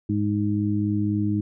harmonic tone, 103.83 Hz, G#2, in tune, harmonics 1 / 2 / 3, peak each -25 / -25 / -25 dBFS, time 0.09-1.41 s, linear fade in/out 5 ms, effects none

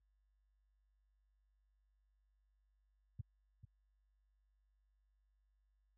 sine tone with echo, 102.5 Hz, G#2, 22 cents flat, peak -38 dBFS, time 3.19-3.21 s, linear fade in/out 5 ms, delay 440 ms, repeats 1, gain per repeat -12 dB, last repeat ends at 3.65 s, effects added 50 Hz sine -70 dBFS peak until 5.97 s + high-pass 60 Hz 12 dB/octave

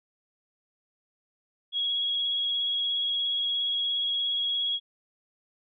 sine tone with vibrato, 3318 Hz, G#7, 2 cents flat, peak -25 dBFS, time 1.72-4.8 s, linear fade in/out 50 ms, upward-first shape triangle, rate 17 Hz, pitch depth 21 cents each way, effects none

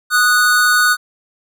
square tone pair together, 1239.4 / 1475 Hz, D#6 / F#6, -7 / -6 cents, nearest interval minor third, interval 301 cents, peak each -17 / -12 dBFS, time 0.1-0.97 s, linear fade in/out 50 ms, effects none

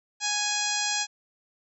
harmonic tone, 830.6 Hz, G#5, in tune, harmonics 1 / 2 / 3 / 4 / 5 / 6 / 7 / 8 / 9, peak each -34 / -34 / -34 / -34 / -34 / -34 / -34 / -34 / -34 dBFS, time 0.2-1.07 s, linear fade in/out 50 ms, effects none

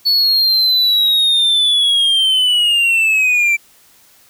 triangle linear sweep, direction down, 4435 to 2328 Hz, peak -9 dBFS, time 0.05-3.57 s, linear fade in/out 20 ms, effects white hiss -49 dBFS RMS until 4.29 s

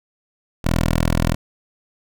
10% pulse tone, 41.2 Hz, E1, in tune, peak -8 dBFS, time 0.64-1.35 s, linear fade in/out 10 ms, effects none

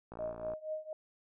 click train, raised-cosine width 1 ms, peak -32 dBFS, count 25, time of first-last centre 0.12-0.536 s, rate 57.7 Hz
sine tone with tremolo, 622.3 Hz, D#5, in tune, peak -33 dBFS, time 0.19-0.93 s, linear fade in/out 2 ms, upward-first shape triangle, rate 4.2 Hz, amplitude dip 95%
effects none

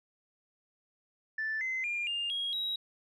sine tone with pitch steps, 1760 / 2057 / 2404 / 2810 / 3284 / 3839 Hz, A6 / C7 / D7 / F7 / G#7 / B7, 0 / -30 / +40 / +10 / -20 / -50 cents, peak -30 dBFS, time 1.38-2.76 s, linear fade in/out 5 ms, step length 230 ms, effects tanh soft clip ceiling -27 dBFS

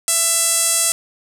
sawtooth tone with band-pass filter, 666 Hz, E5, 18 cents sharp, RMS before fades -17 dBFS, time 0.08-0.92 s, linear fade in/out 0 ms, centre 8700 Hz, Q 3, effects none

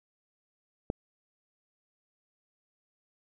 click, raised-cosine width 2 ms, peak -16 dBFS, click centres 0.901 s, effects none

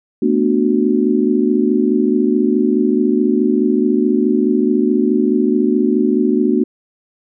sine chord, B minor seventh, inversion third, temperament just, 222.2 / 246.9 / 296.3 / 370.4 Hz, A3 / B3 / D4 / F#4, +17 / 0 / +15 / +2 cents, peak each -17 dBFS, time 0.22-6.64 s, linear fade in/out 5 ms, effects none

